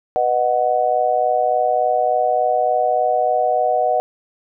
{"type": "chord", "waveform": "sine", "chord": "B major", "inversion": "none", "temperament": "just", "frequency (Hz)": [493.9, 617.4, 740.8], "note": ["B4", "D#5", "F#5"], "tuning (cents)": [0, -14, 2], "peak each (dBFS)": [-22, -19, -17], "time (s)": [0.16, 4], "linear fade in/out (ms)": 0, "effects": []}